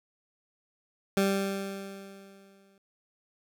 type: tone with exponential decay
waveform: 20% pulse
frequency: 196 Hz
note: G3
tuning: in tune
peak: -17 dBFS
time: 1.17-2.78 s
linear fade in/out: 2 ms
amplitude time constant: 350 ms
effects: none